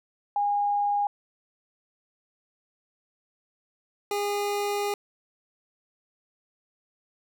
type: tone pair in turn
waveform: sine / 25% pulse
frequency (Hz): 817 / 408.5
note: G#5 / G#4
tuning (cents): -29 / -29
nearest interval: octave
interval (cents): 1200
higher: first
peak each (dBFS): -22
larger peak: neither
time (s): 0.36-1.07 / 4.11-4.94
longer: second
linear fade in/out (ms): 2
effects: none